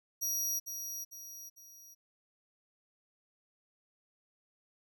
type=tone with echo; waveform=sawtooth; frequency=5750 Hz; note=F8; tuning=50 cents sharp; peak=-29 dBFS; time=0.21-0.6 s; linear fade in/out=20 ms; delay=450 ms; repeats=3; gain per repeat=-7 dB; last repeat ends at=1.95 s; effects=none